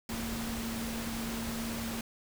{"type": "tone in noise", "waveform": "sine", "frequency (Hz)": 228.7, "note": "A#3", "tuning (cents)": -33, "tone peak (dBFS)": -36, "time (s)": [0.09, 2.01], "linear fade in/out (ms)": 2, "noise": "pink", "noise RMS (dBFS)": -39, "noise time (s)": [0.09, 2.01], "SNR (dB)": 0, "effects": []}